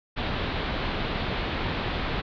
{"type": "low-pass noise", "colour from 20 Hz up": "pink", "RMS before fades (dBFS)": -29, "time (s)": [0.16, 2.22], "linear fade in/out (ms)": 20, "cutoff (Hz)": 4100, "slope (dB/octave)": 48, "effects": []}